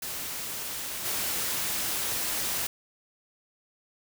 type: noise with level steps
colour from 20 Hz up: white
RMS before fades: -35 / -30 dBFS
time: 0.02-2.67 s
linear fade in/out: 5 ms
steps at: 1.04 s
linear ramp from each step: 20 ms
effects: none